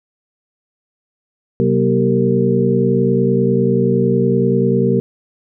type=tone cluster; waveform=sine; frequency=129.7 / 189 / 238.6 / 389.3 / 459.8 Hz; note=C3 / F#3 / A#3 / G4 / A#4; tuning=-15 / +37 / +41 / -12 / -24 cents; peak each=-18 dBFS; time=1.6-5 s; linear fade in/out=0 ms; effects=none